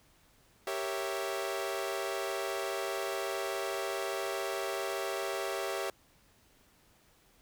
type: chord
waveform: sawtooth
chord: G diminished seventh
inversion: none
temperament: equal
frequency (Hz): 392 / 466.2 / 554.4 / 659.3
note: G4 / Bb4 / Db5 / Fb5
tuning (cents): 0 / 0 / 0 / 0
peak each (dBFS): -33 / -38 / -35 / -35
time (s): 0.67-5.9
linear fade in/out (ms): 2
effects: pink hiss -65 dBFS RMS until 7.41 s